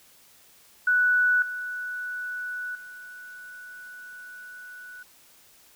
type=tone with level steps; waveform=sine; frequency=1480 Hz; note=F#6; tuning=in tune; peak=-18 / -30 / -40 dBFS; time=0.87-5.03 s; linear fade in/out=5 ms; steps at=1.42 / 2.75 s; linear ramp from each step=2 ms; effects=white hiss -56 dBFS RMS until 5.75 s

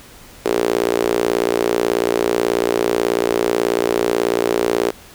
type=tone with high-pass filter; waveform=sawtooth; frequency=58.27 Hz; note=A#1; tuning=in tune; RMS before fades=-18 dBFS; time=0.45-4.91 s; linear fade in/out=10 ms; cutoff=400 Hz; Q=3.9; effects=pink hiss -42 dBFS RMS until 5.14 s

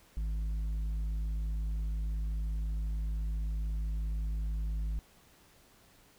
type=tone with tanh clipping; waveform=sine; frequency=52.9 Hz; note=G#1; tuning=33 cents sharp; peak=-32 dBFS; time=0.17-4.99 s; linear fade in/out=0 ms; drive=6 dB; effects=pink hiss -62 dBFS RMS until 6.18 s

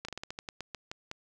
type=slowing click train; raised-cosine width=0.2 ms; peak=-21 dBFS; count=12; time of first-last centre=0.05-1.114 s; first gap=35 ms; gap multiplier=1.19; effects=none

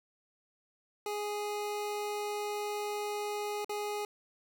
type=tone with dropouts; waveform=25% pulse; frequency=415.3 Hz; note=G#4; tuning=in tune; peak=-30 dBFS; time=1.06-4.05 s; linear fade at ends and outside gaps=2 ms; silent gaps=3.646-3.694 s; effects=none

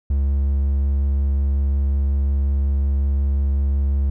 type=tone with vibrato; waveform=triangle; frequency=69.3 Hz; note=C#2; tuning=in tune; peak=-14 dBFS; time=0.1-4.1 s; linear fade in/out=5 ms; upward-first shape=triangle; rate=5.5 Hz; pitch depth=10 cents each way; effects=none

